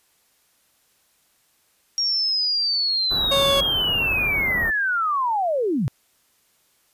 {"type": "linear sweep", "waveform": "sine", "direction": "down", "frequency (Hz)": [5610, 107.3], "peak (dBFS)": -19, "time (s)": [1.98, 5.88], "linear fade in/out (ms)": 0}
{"type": "band-stop noise", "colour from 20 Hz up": "pink", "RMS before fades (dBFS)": -30, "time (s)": [3.1, 4.71], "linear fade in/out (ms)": 20, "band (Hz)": [1700, 12000], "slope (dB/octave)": 96}
{"type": "tone", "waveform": "30% pulse", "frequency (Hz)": 554.4, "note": "C#5", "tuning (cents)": 0, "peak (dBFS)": -16, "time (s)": [3.31, 3.61], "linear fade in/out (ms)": 10}
{"effects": ["white hiss -63 dBFS RMS until 6.93 s", "resampled to 32000 Hz"]}